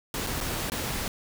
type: noise with dropouts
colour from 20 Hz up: pink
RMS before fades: -31 dBFS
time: 0.14-1.08 s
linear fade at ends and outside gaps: 1 ms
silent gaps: 0.266-0.27 / 0.405-0.41 / 0.699-0.719 s
effects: none